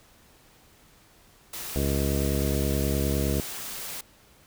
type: noise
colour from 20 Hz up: white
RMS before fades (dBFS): -36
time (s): 1.53-4.01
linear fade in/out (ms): 5
type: harmonic tone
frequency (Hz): 69.6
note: C#2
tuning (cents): +8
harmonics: 1 / 2 / 3 / 4 / 5 / 6 / 7 / 9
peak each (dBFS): -27 / -30 / -32 / -33 / -34 / -35 / -35 / -37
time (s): 1.76-3.4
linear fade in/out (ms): 0
effects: pink hiss -57 dBFS RMS until 4.46 s